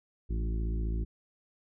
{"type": "harmonic tone with a mistuned harmonic", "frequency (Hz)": 55.2, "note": "A1", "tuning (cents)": 6, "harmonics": [1, 2, 3, 4, 5, 6, 7], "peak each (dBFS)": [-29, -40, -42, -45, -49, -45, -50], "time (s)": [0.29, 1.05], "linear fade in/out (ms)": 20, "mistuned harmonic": 3, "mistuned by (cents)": 34, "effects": []}